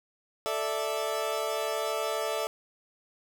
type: chord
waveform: 30% pulse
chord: A suspended fourth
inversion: none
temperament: equal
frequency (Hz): 440 / 587.3 / 659.3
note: A4 / D5 / E5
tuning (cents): 0 / 0 / 0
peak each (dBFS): -31 / -31 / -30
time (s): 0.46-2.47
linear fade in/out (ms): 0
effects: none